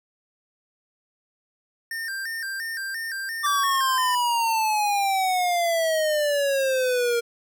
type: tone with vibrato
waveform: square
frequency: 1695 Hz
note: G#6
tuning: 35 cents sharp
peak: -29 dBFS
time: 1.91-4.15 s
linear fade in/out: 2 ms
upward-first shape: square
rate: 2.9 Hz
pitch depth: 120 cents each way
type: exponential sweep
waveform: square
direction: down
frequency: 1174.7 to 466.2 Hz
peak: -21 dBFS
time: 3.43-7.21 s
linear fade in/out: 20 ms
effects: none